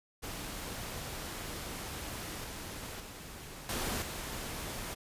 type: noise with level steps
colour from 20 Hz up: pink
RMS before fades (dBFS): -41 / -43 / -47 / -35 / -40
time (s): 0.22-4.95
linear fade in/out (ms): 20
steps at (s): 2.44 / 3 / 3.69 / 4.02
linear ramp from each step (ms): 2
effects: resampled to 32000 Hz